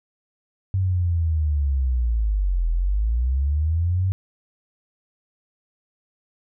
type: linear two-way sweep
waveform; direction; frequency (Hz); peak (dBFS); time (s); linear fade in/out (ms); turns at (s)
sine; down then up; 96.4 to 40.44 to 96.4; -18; 0.74-4.12; 0; 2.7
effects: none